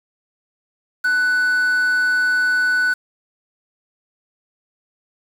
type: tone with quantisation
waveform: triangle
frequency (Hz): 1490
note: F#6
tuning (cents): +12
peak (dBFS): -13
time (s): 1.04-2.94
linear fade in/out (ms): 10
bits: 6
effects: none